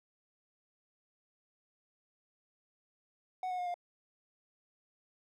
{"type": "tone with pitch steps", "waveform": "triangle", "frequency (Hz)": [741, 728.7, 716.6, 704.7], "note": ["F#5", "F#5", "F5", "F5"], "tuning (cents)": [2, -27, 44, 15], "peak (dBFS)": -32, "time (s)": [3.43, 3.742], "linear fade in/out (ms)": 2, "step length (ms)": 78, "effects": []}